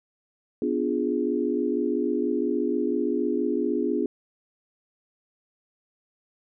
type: chord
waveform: sine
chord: B diminished seventh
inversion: none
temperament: equal with one note detuned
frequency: 249.4 / 293.7 / 349.2 / 415.3 Hz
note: B3 / D4 / F4 / Ab4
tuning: +17 / 0 / 0 / 0 cents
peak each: -28 dBFS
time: 0.62-4.06 s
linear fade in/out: 2 ms
effects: none